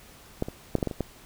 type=clicks; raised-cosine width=2 ms; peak=-12 / -20 / -8 / -25 / -11 / -14 / -20 / -13 dBFS; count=8; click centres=0.424 / 0.485 / 0.753 / 0.785 / 0.828 / 0.873 / 0.912 / 1.007 s; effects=pink hiss -51 dBFS RMS until 1.25 s